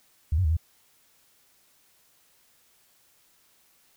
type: tone with pitch steps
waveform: sine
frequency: 76.5 / 93.2 / 76.9 / 82.2 Hz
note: D#2 / F#2 / D#2 / E2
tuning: -29 / +13 / -20 / -4 cents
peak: -20 dBFS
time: 0.32-0.568 s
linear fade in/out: 5 ms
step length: 62 ms
effects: white hiss -63 dBFS RMS until 3.96 s